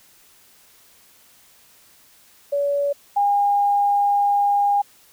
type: tone pair in turn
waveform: sine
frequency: 569 / 811 Hz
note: C#5 / G#5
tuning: +45 / -41 cents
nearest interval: tritone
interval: 614 cents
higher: second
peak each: -18 / -15 dBFS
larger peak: second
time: 2.52-2.93 / 3.16-4.82 s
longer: second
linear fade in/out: 10 ms
effects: white hiss -53 dBFS RMS until 5.12 s